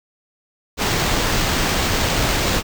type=noise with sample-and-hold; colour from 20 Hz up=pink; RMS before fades=-19 dBFS; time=0.77-2.63 s; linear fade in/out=50 ms; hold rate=11025 Hz; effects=none